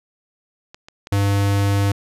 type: clicks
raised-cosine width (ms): 0.2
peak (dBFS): -22 / -23 / -18 / -23 / -18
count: 5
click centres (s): 0.745 / 0.885 / 1.071 / 1.407 / 1.595
type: tone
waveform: square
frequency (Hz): 100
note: G2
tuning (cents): +35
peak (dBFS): -16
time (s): 1.12-1.92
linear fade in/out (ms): 5
effects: resampled to 32000 Hz